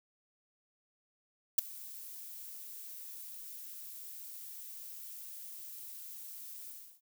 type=noise with ADSR envelope; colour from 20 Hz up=violet; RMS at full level=-23 dBFS; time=1.58-7.01 s; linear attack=7 ms; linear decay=9 ms; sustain=-24 dB; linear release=320 ms; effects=none